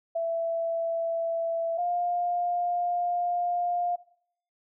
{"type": "tone pair in turn", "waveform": "sine", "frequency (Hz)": [665, 704.5], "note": ["E5", "F5"], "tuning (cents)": [15, 15], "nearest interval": "minor second", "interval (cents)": 100, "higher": "second", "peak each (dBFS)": -25, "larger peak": "neither", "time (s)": [[0.15, 1.78], [1.78, 3.96]], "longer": "second", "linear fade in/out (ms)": 10, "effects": ["noise-tail reverb RT60 0.6 s tail -18 dB re dry"]}